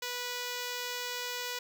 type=tone; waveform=5% pulse; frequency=490.8 Hz; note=B4; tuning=11 cents flat; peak=-23 dBFS; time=0.02-1.59 s; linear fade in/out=5 ms; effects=none